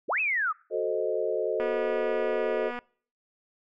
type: linear two-way sweep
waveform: sine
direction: up then down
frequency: 197.6 to 2648 to 1162 Hz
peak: -24 dBFS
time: 0.08-0.53 s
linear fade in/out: 20 ms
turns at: 0.2 s
type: chord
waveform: sine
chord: F# diminished seventh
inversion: none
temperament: equal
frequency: 370 / 440 / 523.3 / 622.3 Hz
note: F#4 / A4 / C5 / Eb5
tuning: 0 / 0 / 0 / 0 cents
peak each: -32 / -29 / -32 / -31 dBFS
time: 0.7-2.72 s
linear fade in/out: 50 ms
type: click train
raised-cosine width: 0.5 ms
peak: -22 dBFS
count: 290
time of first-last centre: 1.6-2.789 s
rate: 243 Hz
effects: noise-tail reverb RT60 0.5 s tail -26 dB re dry